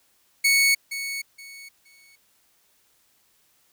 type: tone with echo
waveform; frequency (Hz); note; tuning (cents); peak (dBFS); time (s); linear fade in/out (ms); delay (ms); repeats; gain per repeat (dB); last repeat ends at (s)
sawtooth; 2217; C#7; 0; -13; 0.44-0.75; 10; 470; 3; -12; 2.16
effects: white hiss -64 dBFS RMS until 3.72 s